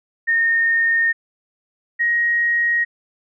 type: tone pair in turn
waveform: sine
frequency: 1836 / 1883.3 Hz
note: A#6 / A#6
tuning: -27 / +17 cents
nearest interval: unison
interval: 44 cents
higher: second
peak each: -14 / -15 dBFS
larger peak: first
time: 0.27-1.13 / 1.99-2.85 s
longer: neither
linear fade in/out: 20 ms
effects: none